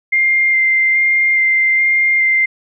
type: tone with vibrato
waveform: sine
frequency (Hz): 2100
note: C7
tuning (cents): +6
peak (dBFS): -10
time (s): 0.12-2.46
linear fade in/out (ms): 10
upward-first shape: square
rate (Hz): 1.2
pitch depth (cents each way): 9
effects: none